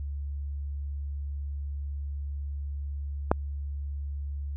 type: click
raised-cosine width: 1 ms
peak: -6 dBFS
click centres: 3.315 s
effects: added 71 Hz sine -31 dBFS peak until 4.56 s